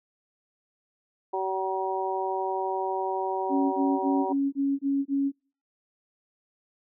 harmonic tone, 190.1 Hz, F#3, 47 cents sharp, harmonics 2 / 3 / 4 / 5, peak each -30 / -36 / -31 / -31 dBFS, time 1.33-4.33 s, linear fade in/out 10 ms
sine tone bursts, 277.2 Hz, C#4, in tune, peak -22 dBFS, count 7, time 3.49-5.32 s, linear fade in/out 50 ms, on 240 ms, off 25 ms
effects noise-tail reverb RT60 0.4 s tail -26 dB re dry

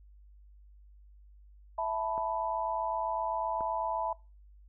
sine chord, E suspended fourth, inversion none, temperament equal, 659.3 / 880 / 987.8 Hz, E5 / A5 / B5, 0 / 0 / 0 cents, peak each -34 dBFS, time 1.78-4.13 s, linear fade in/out 5 ms
clicks, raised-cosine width 1 ms, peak -29 / -28 dBFS, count 2, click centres 2.179 / 3.608 s
effects noise-tail reverb RT60 0.3 s tail -23 dB re dry + added 50 Hz sine -53 dBFS peak until 4.68 s

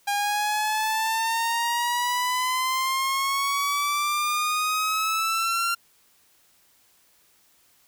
sawtooth exponential sweep, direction up, 808 to 1383 Hz, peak -19 dBFS, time 0.07-5.75 s, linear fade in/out 10 ms, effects white hiss -61 dBFS RMS until 7.87 s

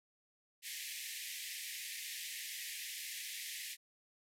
pink band-pass noise, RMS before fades -45 dBFS, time 0.62-3.77 s, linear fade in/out 50 ms, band 1800 to 15000 Hz, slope 96 dB/octave, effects none

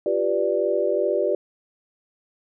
sine chord, G dominant seventh, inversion third, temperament equal, 349.2 / 392 / 493.9 / 587.3 Hz, F4 / G4 / B4 / D5, 0 / 0 / 0 / 0 cents, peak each -27 / -24 / -26 / -23 dBFS, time 0.06-1.35 s, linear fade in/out 2 ms, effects none

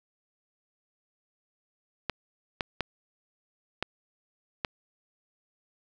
clicks, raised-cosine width 0.3 ms, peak -12 dBFS, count 5, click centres 2.097 / 2.608 / 2.807 / 3.826 / 4.648 s, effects none

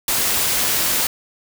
white noise, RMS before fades -19 dBFS, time 0.08-1.07 s, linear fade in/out 2 ms, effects none

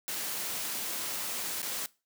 white noise with dropouts, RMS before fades -35 dBFS, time 0.08-1.86 s, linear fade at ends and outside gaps 0 ms, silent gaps 1.618-1.629 s, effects noise-tail reverb RT60 0.3 s tail -21 dB re dry + high-pass 150 Hz 12 dB/octave

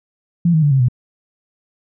sine tone with pitch steps, 171.2 / 157.9 / 145.63 / 134.32 / 123.89 Hz, F3 / D#3 / D3 / C3 / B2, -34 / +26 / -14 / +46 / +6 cents, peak -10 dBFS, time 0.45-0.885 s, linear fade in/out 5 ms, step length 87 ms, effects none

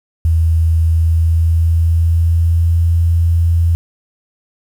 sine tone with pitch glide, 81.6 to 84.04 Hz, E2 to E2, -17 to +34 cents, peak -9 dBFS, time 0.25-3.75 s, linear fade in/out 0 ms, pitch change +51 cents, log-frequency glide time 0.83-2.85 s, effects 7-bit

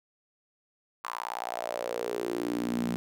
sawtooth tone with high-pass filter sweep, 59.2 Hz, A#1, 27 cents sharp, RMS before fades -33 dBFS, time 1.04-2.96 s, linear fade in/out 0 ms, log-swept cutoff 1100 to 200 Hz, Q 5.1, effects none

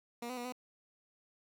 15% pulse tone with pitch steps, 237.5 / 252.4 / 242 / 251.3 Hz, A#3 / B3 / B3 / B3, +33 / +38 / -35 / +30 cents, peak -33 dBFS, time 0.22-0.524 s, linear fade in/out 5 ms, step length 76 ms, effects none

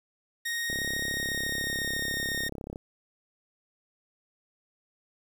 sawtooth tone with pitch glide, 1864.7 to 1847.5 Hz, A#6 to A#6, 0 to -16 cents, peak -26 dBFS, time 0.45-2.49 s, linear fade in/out 10 ms, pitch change -16 cents, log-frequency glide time 1.05-2.1 s
click train, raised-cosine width 2 ms, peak -24 dBFS, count 71, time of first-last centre 0.7-2.759 s, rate 34 Hz
effects 9-bit

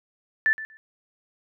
sine tone with echo, 1760 Hz, A6, in tune, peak -17 dBFS, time 0.46-0.53 s, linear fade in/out 0 ms, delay 120 ms, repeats 2, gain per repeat -15 dB, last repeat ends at 0.77 s, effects none

